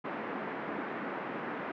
pink band-pass noise, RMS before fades -38 dBFS, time 0.04-1.72 s, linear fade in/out 10 ms, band 200 to 2000 Hz, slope 24 dB/octave, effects none

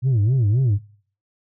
sine tone with vibrato, 116.54 Hz, A#2, in tune, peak -12 dBFS, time 0.02-0.79 s, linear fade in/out 50 ms, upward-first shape sine, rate 3.8 Hz, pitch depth 260 cents each way, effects noise-tail reverb RT60 0.5 s tail -23 dB re dry + tanh soft clip ceiling -14 dBFS

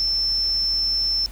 sine tone, 5330 Hz, E8, 18 cents sharp, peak -19 dBFS, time 0-1.26 s, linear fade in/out 0 ms, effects added 50 Hz sine -35 dBFS peak until 1.31 s + pink hiss -45 dBFS RMS until 1.31 s

